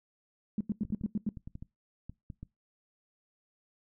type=tone bursts; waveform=sine; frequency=210 Hz; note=G#3; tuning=19 cents sharp; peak=-27 dBFS; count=7; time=0.58-1.291 s; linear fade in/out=2 ms; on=27 ms; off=87 ms
type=clicks; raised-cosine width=5 ms; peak=-30 dBFS; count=10; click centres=0.851 / 0.903 / 1.012 / 1.372 / 1.475 / 1.554 / 1.625 / 2.096 / 2.302 / 2.43 s
effects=noise-tail reverb RT60 0.2 s tail -22 dB re dry